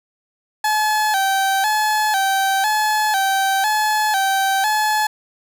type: tone with vibrato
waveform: 30% pulse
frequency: 815 Hz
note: G#5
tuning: 33 cents flat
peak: -13 dBFS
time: 0.64-5.07 s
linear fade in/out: 5 ms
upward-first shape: square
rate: 1 Hz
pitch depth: 85 cents each way
effects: none